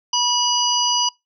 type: harmonic tone with a mistuned harmonic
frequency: 972 Hz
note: B5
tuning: 28 cents flat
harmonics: 1 / 3 / 5 / 6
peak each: -22 / -22 / -22 / -22 dBFS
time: 0.13-1.09 s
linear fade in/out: 5 ms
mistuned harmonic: 6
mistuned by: +38 cents
effects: noise-tail reverb RT60 0.2 s tail -25 dB re dry

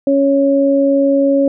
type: tone pair together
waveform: sine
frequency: 277.2 / 554.4 Hz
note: C#4 / C#5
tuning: 0 / 0 cents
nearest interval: octave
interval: 1200 cents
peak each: -12 dBFS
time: 0.07-1.48 s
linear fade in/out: 2 ms
effects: none

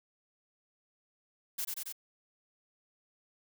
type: noise with echo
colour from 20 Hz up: blue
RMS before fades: -35 dBFS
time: 1.58-1.65 s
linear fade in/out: 10 ms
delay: 92 ms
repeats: 3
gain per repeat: -2 dB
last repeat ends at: 1.926 s
effects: none

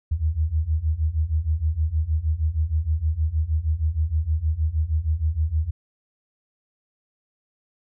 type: beating tone pair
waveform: sine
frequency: 75.1 / 81.5 Hz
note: D2 / E2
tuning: +39 / -19 cents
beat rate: 6.4 Hz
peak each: -24 / -22 dBFS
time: 0.11-5.71 s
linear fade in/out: 10 ms
effects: none

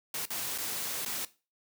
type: noise with dropouts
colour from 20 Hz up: white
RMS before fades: -35 dBFS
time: 0.14-1.25 s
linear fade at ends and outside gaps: 2 ms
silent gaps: 0.255-0.303 / 0.579-0.584 / 1.05-1.06 s
effects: noise-tail reverb RT60 0.3 s tail -17 dB re dry + high-pass 100 Hz 12 dB/octave

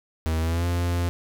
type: tone with pitch glide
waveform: 45% pulse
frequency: 80.2 to 86.95 Hz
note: E2 to F2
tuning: -47 to -7 cents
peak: -22 dBFS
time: 0.26-1.09 s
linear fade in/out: 0 ms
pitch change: +140 cents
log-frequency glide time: 0.4-0.65 s
effects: none

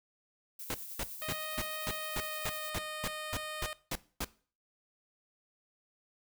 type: noise with tremolo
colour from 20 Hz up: violet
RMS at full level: -43 dBFS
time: 0.59-2.7 s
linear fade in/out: 5 ms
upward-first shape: sine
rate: 9.8 Hz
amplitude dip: 35%
type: noise bursts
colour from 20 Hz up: pink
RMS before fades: -35 dBFS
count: 13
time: 0.7-4.246 s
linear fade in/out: 2 ms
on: 42 ms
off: 250 ms
type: tone with pitch glide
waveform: 10% pulse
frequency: 622.3 to 615.9 Hz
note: D#5 to D#5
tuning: 0 to -18 cents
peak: -30 dBFS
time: 1.22-3.73 s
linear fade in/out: 0 ms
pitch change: -18 cents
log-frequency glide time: 1.96-2.82 s
effects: noise-tail reverb RT60 0.4 s tail -19 dB re dry

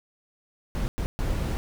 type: noise bursts at uneven times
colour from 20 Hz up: brown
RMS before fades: -27 dBFS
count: 3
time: 0.75-0.88 / 0.98-1.06 / 1.19-1.57 s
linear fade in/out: 0 ms
effects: none

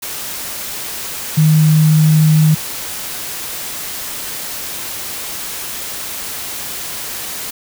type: tone in noise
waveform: sine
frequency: 155.56 Hz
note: D#3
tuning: in tune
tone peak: -7 dBFS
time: 1.37-2.55 s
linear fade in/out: 10 ms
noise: white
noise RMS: -25 dBFS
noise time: 0.02-7.51 s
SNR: +15 dB
effects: none

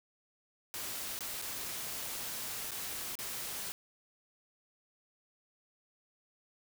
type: noise with dropouts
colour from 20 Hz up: white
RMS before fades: -40 dBFS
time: 0.74-3.72 s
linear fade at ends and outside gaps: 0 ms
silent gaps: 1.19-1.207 / 1.416-1.422 / 2.709-2.717 / 3.154-3.189 s
effects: none

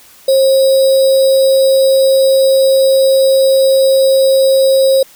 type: tone with sample-and-hold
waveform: sine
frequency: 535 Hz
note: C5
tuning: 38 cents sharp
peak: -6 dBFS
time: 0.28-5.03 s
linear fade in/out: 5 ms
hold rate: 4410 Hz
effects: white hiss -42 dBFS RMS until 5.15 s

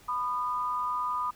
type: tone pair together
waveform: sine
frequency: 994 / 1224 Hz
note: B5 / D#6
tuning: +11 / -29 cents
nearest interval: major third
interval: 360 cents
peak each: -31 / -30 dBFS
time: 0.08-1.31 s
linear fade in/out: 10 ms
effects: pink hiss -56 dBFS RMS until 1.35 s

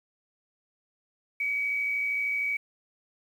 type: tone with amplitude modulation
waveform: sine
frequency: 2271 Hz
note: C#7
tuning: 41 cents sharp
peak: -24 dBFS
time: 1.4-2.57 s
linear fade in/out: 5 ms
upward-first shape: sine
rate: 113 Hz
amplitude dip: 40%
effects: 9-bit

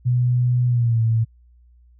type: tone with pitch glide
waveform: sine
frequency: 123.47 to 113.22 Hz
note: B2 to A2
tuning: 0 to +50 cents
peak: -15 dBFS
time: 0.05-1.25 s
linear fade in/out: 20 ms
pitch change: -150 cents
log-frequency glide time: 0.67-1.01 s
effects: added 60 Hz sine -49 dBFS peak until 1.99 s

